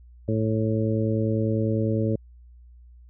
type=harmonic tone; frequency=110 Hz; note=A2; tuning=in tune; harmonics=1 / 2 / 3 / 4 / 5; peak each=-24 / -27 / -29 / -30 / -31 dBFS; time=0.28-2.16 s; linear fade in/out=5 ms; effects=added 60 Hz sine -46 dBFS peak until 3.09 s